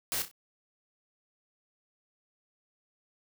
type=noise with echo; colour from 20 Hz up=white; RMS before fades=-32 dBFS; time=0.12-0.22 s; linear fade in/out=0 ms; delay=31 ms; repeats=3; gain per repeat=-9 dB; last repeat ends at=0.313 s; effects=none